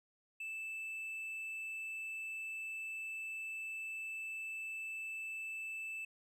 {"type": "tone", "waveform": "triangle", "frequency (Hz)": 2637, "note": "E7", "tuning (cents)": 0, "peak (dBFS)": -39, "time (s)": [0.4, 6.05], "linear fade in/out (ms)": 5, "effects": []}